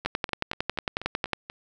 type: two click trains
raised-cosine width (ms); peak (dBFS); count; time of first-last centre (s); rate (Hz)
0.3; -20 / -9; 7 / 15; 0.05-1.499 / 0.06-1.333; 4.14 / 11
effects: none